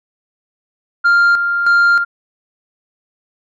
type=tone with tremolo; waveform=sine; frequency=1396.9 Hz; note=F6; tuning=in tune; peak=-5 dBFS; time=1.04-2.05 s; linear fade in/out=20 ms; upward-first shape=square; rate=1.6 Hz; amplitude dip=60%; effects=tanh soft clip ceiling -7 dBFS